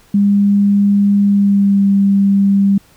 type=tone with pitch glide; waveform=sine; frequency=201.7 to 198.01 Hz; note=G3 to G3; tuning=+50 to +18 cents; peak=-8 dBFS; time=0.14-2.78 s; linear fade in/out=5 ms; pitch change=-32 cents; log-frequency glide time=1.24-1.87 s; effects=pink hiss -49 dBFS RMS until 2.96 s